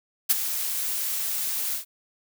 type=noise with ADSR envelope; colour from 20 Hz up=blue; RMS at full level=-17 dBFS; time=0.29-1.85 s; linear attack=18 ms; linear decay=24 ms; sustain=-11 dB; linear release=110 ms; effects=none

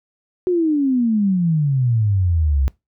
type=exponential sweep; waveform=sine; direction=down; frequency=370 to 64.6 Hz; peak=-14 dBFS; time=0.47-2.68 s; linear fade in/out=0 ms; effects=noise-tail reverb RT60 0.2 s tail -22 dB re dry

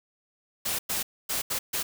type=noise bursts at uneven times; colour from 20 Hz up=white; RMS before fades=-29 dBFS; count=5; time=0.65-0.79 / 0.89-1.03 / 1.29-1.42 / 1.5-1.59 / 1.73-1.83 s; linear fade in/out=10 ms; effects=none

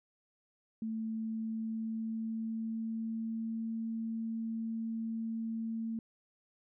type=tone with pitch glide; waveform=sine; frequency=222 to 225.5 Hz; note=A3 to A3; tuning=+16 to +43 cents; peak=-34 dBFS; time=0.82-5.99 s; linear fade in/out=2 ms; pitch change=+27 cents; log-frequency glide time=1.17-3.67 s; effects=none

